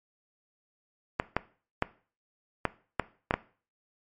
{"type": "clicks", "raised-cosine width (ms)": 0.5, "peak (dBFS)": -9, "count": 7, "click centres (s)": [1.199, 1.366, 1.824, 2.653, 2.997, 3.309, 3.34], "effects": ["noise-tail reverb RT60 0.4 s tail -18 dB re dry", "MP3 48 kbps"]}